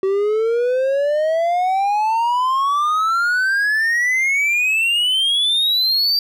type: exponential sweep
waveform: triangle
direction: up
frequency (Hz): 380 to 4699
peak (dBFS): -13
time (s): 0.03-6.19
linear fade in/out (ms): 2
effects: none